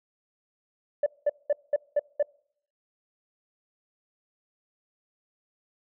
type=tone bursts; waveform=sine; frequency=583 Hz; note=D5; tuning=13 cents flat; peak=-18 dBFS; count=6; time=1.03-2.228 s; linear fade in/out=5 ms; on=33 ms; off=200 ms; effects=noise-tail reverb RT60 0.6 s tail -25 dB re dry + tanh soft clip ceiling -17 dBFS